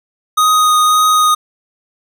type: tone with vibrato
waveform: square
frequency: 1245 Hz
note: D#6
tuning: 1 cent sharp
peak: -9 dBFS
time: 0.37-1.35 s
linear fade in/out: 10 ms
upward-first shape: triangle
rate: 1.8 Hz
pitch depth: 12 cents each way
effects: none